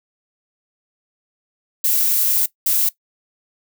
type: noise bursts at uneven times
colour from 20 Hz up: violet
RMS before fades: -17 dBFS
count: 2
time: 1.84-2.46 / 2.66-2.89 s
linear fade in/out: 5 ms
effects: noise-tail reverb RT60 0.1 s tail -18 dB re dry